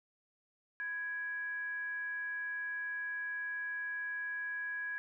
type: tone with frequency modulation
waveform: sine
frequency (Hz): 1661.2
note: G#6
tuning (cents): 0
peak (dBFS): -36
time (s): 0.8-4.98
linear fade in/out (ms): 0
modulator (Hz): 658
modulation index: 0.22
effects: none